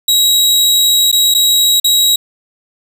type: tone with dropouts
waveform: sawtooth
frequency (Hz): 3839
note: B7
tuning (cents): -50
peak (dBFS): -5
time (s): 0.08-2.16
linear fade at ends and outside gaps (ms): 5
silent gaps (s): 1.116-1.126 / 1.341-1.347 / 1.8-1.843
effects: none